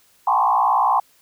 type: tone with frequency modulation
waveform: sine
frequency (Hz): 932.3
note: A#5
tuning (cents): 0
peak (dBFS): -14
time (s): 0.27-1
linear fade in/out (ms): 5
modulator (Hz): 58.7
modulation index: 3
effects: white hiss -57 dBFS RMS until 1.21 s